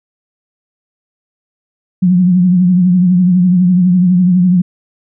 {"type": "tone with vibrato", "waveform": "sine", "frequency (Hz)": 180.5, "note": "F#3", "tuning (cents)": -43, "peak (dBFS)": -6, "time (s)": [2.02, 4.62], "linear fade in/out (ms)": 10, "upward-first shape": "triangle", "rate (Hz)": 12, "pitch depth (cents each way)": 75, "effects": []}